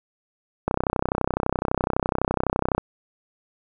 click train, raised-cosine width 1 ms, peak -7 dBFS, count 68, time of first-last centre 0.68-2.78 s, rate 31.9 Hz, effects none

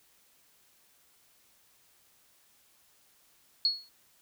sine tone with exponential decay, 4343 Hz, C#8, 36 cents flat, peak -20 dBFS, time 3.65-3.89 s, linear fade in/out 1 ms, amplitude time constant 51 ms, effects white hiss -65 dBFS RMS until 4.21 s

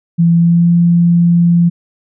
sine tone with pitch glide, 168.7 to 171.65 Hz, E3 to F3, +40 to -30 cents, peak -6 dBFS, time 0.18-1.7 s, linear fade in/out 20 ms, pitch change +30 cents, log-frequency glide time 0.33-0.7 s, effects none

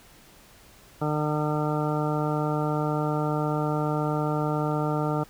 harmonic tone, 150.9 Hz, D3, 47 cents sharp, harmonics 1 / 2 / 3 / 4 / 5 / 6 / 8 / 9, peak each -27 / -30 / -32 / -33 / -34 / -35 / -36 / -37 dBFS, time 1.01-5.24 s, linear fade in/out 10 ms, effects pink hiss -53 dBFS RMS until 5.29 s

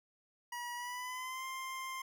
25% pulse tone with pitch glide, 964 to 1051.2 Hz, B5 to C6, -42 to +8 cents, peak -36 dBFS, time 0.52-2.02 s, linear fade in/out 5 ms, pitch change +150 cents, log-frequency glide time 0.75-1.46 s, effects none

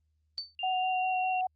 sine tone with exponential decay, 4544 Hz, C#8, 42 cents sharp, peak -29 dBFS, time 0.38-0.55 s, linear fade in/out 0 ms, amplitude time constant 36 ms
sine tone with pitch glide, 2794 to 2743 Hz, F7 to F7, 0 to -32 cents, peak -35 dBFS, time 0.59-1.41 s, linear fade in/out 2 ms, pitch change -32 cents, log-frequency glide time 0.75-1.18 s
sine tone with vibrato, 743 Hz, F#5, 7 cents sharp, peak -27 dBFS, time 0.63-1.47 s, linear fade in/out 5 ms, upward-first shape square, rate 5 Hz, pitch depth 9 cents each way
effects added 77 Hz sine -70 dBFS peak until 1.55 s + Opus 32 kbps

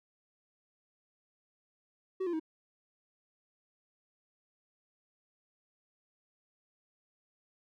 triangle tone with pitch steps, 377.4 / 346.1 / 317.4 Hz, F#4 / F4 / D#4, +34 / -16 / +35 cents, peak -29 dBFS, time 2.2-2.398 s, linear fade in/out 10 ms, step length 66 ms, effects none

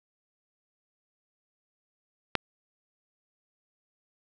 click, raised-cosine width 0.3 ms, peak -7 dBFS, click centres 2.353 s, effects none

